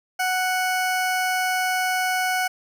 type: tone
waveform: 20% pulse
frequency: 740 Hz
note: F#5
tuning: in tune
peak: -16 dBFS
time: 0.19-2.48 s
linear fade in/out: 10 ms
effects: none